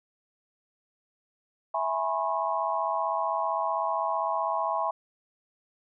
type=chord; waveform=sine; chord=C# minor seventh; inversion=first; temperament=equal with one note detuned; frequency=659.3 / 830.6 / 987.8 / 1083.4 Hz; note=E5 / G#5 / B5 / C#6; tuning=0 / 0 / 0 / -40 cents; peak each=-31 dBFS; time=1.74-4.91 s; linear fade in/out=5 ms; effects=none